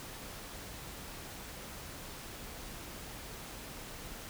silence, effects pink hiss -46 dBFS RMS until 4.29 s

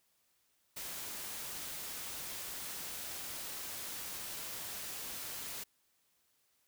white noise, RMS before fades -43 dBFS, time 0.76-5.64 s, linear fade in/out 10 ms, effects white hiss -75 dBFS RMS until 6.67 s

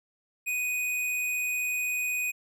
square tone, 2489 Hz, D#7, in tune, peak -28 dBFS, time 0.46-2.32 s, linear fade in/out 20 ms, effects none

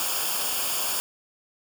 white noise with comb filter, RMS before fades -27 dBFS, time 0-1 s, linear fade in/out 0 ms, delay 0.5 ms, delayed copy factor -0.7, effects none

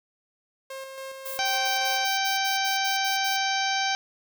sawtooth tone with tremolo, 534 Hz, C5, 35 cents sharp, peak -31 dBFS, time 0.7-2.05 s, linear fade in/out 5 ms, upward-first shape square, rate 3.6 Hz, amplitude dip 35%
violet noise bursts, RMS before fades -36 dBFS, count 11, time 1.25-3.37 s, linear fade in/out 10 ms, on 130 ms, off 69 ms
harmonic tone, 778 Hz, G5, 13 cents flat, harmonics 1 / 2 / 3 / 4 / 5 / 6 / 7 / 8, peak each -27 / -30 / -32 / -33 / -34 / -35 / -35 / -36 dBFS, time 1.39-3.95 s, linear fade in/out 0 ms
effects none

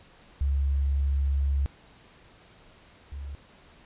sine tone pair in turn, 69.3 / 70.15 Hz, C#2 / C#2, 0 / +21 cents, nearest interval unison, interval 21 cents, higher second, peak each -22 / -34 dBFS, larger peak first, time 0.41-1.66 / 3.12-3.35 s, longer first, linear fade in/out 0 ms, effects pink hiss -55 dBFS RMS until 3.85 s + resampled to 8000 Hz

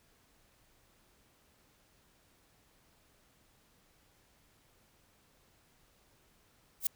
violet noise with exponential growth, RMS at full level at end -23 dBFS, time 6.8-6.87 s, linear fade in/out 5 ms, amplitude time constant 15 ms, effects pink hiss -68 dBFS RMS until 6.95 s

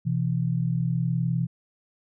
sine tone pair together, 127.1 / 166.73 Hz, C3 / E3, -50 / +20 cents, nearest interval perfect fourth, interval 470 cents, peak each -25 / -25 dBFS, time 0.05-1.47 s, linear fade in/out 20 ms, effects none

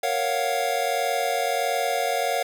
square chord, Gb major seventh, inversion first, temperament equal, 466.2 / 554.4 / 698.5 / 740 Hz, Bb4 / Db5 / F5 / Gb5, 0 / 0 / 0 / 0 cents, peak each -31 / -29 / -27 / -29 dBFS, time 0.03-2.43 s, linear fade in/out 5 ms, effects none

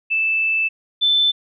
sine tone pair in turn, 2637 / 3527 Hz, E7 / A7, 0 / +3 cents, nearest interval perfect fourth, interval 503 cents, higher second, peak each -16 / -13 dBFS, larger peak second, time 0.1-0.69 / 1.01-1.32 s, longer first, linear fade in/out 20 ms, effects none

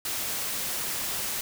white noise, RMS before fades -31 dBFS, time 0.05-1.41 s, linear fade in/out 2 ms, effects none

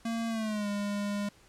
square tone with pitch glide, 228.9 to 203.9 Hz, A#3 to G#3, -31 to -32 cents, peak -31 dBFS, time 0.05-1.29 s, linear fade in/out 5 ms, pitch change -201 cents, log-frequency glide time 0.28-0.68 s, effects pink hiss -60 dBFS RMS until 1.48 s + low-pass 10000 Hz 12 dB/octave

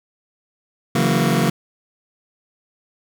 sawtooth chord, F# dominant seventh, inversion second, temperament just, 138.75 / 166.5 / 185 / 231.2 Hz, C#3 / E3 / F#3 / A#3, +2 / +18 / 0 / -14 cents, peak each -17 dBFS, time 0.95-1.5 s, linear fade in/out 5 ms, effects none

